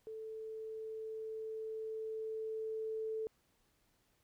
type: tone with level ramp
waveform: sine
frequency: 440 Hz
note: A4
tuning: in tune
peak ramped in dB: -43 to -36 dBFS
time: 0.07-3.27 s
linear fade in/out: 0 ms
effects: pink hiss -75 dBFS RMS until 4.23 s